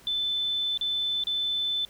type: tone with dropouts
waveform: sine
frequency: 3520 Hz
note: A7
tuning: in tune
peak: -25 dBFS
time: 0.07-1.85 s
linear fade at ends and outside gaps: 1 ms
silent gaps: 0.775-0.811 / 1.238-1.27 s
effects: pink hiss -54 dBFS RMS until 1.89 s